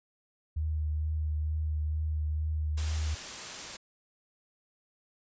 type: tone with vibrato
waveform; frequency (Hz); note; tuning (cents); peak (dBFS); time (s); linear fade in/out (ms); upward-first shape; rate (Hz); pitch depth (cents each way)
sine; 77; D#2; -17; -28; 0.56-3.15; 10; triangle; 2.2; 24
type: noise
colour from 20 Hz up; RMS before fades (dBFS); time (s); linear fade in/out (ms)
white; -40; 2.77-3.77; 10
effects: resampled to 16000 Hz